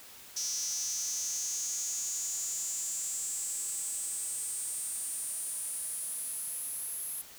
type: tone with high-pass filter sweep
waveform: square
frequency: 155.56 Hz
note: D#3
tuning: in tune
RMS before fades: -36 dBFS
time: 0.36-7.22 s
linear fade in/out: 10 ms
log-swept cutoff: 5800 to 11000 Hz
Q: 8.3
effects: white hiss -51 dBFS RMS until 7.38 s

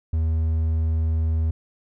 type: tone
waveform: triangle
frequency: 80 Hz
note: D#2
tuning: 49 cents sharp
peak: -17 dBFS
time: 0.13-1.51 s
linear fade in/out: 5 ms
effects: none

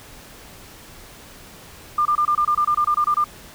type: tone bursts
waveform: sine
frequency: 1200 Hz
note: D6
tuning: 37 cents sharp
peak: -15 dBFS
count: 13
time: 1.98-3.242 s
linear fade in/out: 5 ms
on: 74 ms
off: 25 ms
effects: pink hiss -43 dBFS RMS until 3.54 s

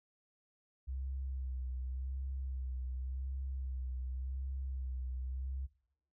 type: tone with vibrato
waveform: sine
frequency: 65 Hz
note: C2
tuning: 11 cents flat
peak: -37 dBFS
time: 0.87-5.67 s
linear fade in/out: 20 ms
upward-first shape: sine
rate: 0.89 Hz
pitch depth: 42 cents each way
effects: noise-tail reverb RT60 0.7 s tail -19 dB re dry

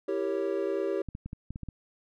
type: chord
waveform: triangle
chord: E diminished seventh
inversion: none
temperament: equal with one note detuned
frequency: 329.6 / 392 / 461.3 / 554.4 Hz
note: E4 / G4 / Bb4 / Db5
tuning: 0 / 0 / -18 / 0 cents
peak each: -33 / -28 / -34 / -32 dBFS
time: 0.08-1.02 s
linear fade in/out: 5 ms
type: clicks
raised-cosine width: 5 ms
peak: -25 dBFS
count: 8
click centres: 1.087 / 1.151 / 1.26 / 1.331 / 1.506 / 1.559 / 1.633 / 1.687 s
effects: none

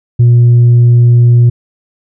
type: tone with tanh clipping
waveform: sine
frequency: 120 Hz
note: B2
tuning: 49 cents flat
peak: -3 dBFS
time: 0.19-1.5 s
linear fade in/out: 10 ms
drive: 1 dB
effects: none

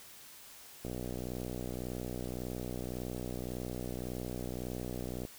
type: click train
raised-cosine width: 2 ms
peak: -26 dBFS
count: 273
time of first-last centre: 0.85-5.251 s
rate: 61.8 Hz
effects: white hiss -53 dBFS RMS until 5.38 s

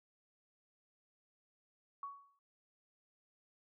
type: tone with exponential decay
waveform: sine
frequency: 1120 Hz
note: C#6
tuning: 18 cents sharp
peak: -39 dBFS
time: 2.03-2.39 s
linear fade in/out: 2 ms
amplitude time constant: 78 ms
effects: none

